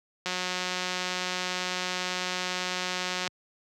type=click train; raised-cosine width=0.2 ms; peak=-13 dBFS; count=550; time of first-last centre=0.26-3.276 s; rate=182 Hz; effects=high-pass 100 Hz 12 dB/octave